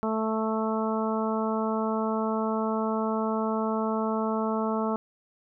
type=harmonic tone; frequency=220 Hz; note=A3; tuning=in tune; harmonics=1 / 2 / 3 / 4 / 5 / 6; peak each=-28 / -31 / -33 / -34 / -35 / -36 dBFS; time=0.03-4.96 s; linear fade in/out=0 ms; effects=none